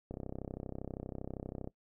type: click train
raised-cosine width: 2 ms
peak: -27 dBFS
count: 52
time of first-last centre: 0.11-1.674 s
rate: 32.6 Hz
effects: noise-tail reverb RT60 0.1 s tail -19 dB re dry